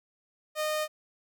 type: tone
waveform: sawtooth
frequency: 614 Hz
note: D#5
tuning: 23 cents flat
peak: -24 dBFS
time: 0.55-0.88 s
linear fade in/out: 50 ms
effects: none